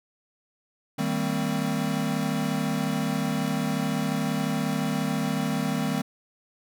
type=chord; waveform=square; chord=C minor seventh; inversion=first; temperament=equal with one note detuned; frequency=155.56 / 196 / 227.2 / 261.6 Hz; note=Eb3 / G3 / Bb3 / C4; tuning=0 / 0 / -44 / 0 cents; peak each=-31 dBFS; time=0.98-6.02 s; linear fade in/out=10 ms; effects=none